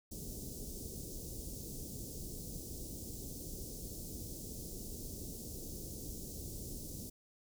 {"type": "band-stop noise", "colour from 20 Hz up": "pink", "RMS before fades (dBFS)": -45, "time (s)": [0.11, 7.1], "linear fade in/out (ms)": 10, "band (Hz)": [450, 5500], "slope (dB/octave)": 24, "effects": []}